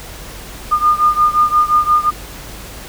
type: beating tone pair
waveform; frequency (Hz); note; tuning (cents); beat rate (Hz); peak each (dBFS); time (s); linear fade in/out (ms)
sine; 1213 / 1218.7; D#6 / D#6; -44 / -36; 5.7; -12 / -14; 0.71-2.11; 20
effects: added 50 Hz sine -35 dBFS peak until 2.88 s + pink hiss -33 dBFS RMS until 2.88 s